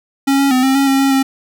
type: tone with pitch steps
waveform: square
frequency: 274.4 / 276.8 / 255.3 / 266.4 / 275.4 / 269.9 / 272.9 / 268.5 Hz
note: C#4 / C#4 / C4 / C4 / C#4 / C#4 / C#4 / C4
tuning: -17 / -2 / -42 / +31 / -11 / -46 / -27 / +45 cents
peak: -11 dBFS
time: 0.27-1.23 s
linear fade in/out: 10 ms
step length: 120 ms
effects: none